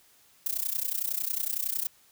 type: noise with amplitude modulation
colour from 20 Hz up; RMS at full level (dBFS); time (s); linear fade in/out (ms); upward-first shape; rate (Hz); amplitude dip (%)
violet; -27; 0.46-1.87; 2; sine; 30.9; 90
effects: white hiss -61 dBFS RMS until 2.11 s